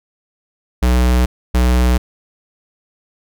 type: tone pair in turn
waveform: square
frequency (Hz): 61.74 / 61.74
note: B1 / B1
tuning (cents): 0 / 0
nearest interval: unison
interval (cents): 0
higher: neither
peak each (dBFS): -11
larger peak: neither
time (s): 0.82-1.26 / 1.54-1.98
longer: neither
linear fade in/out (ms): 10
effects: none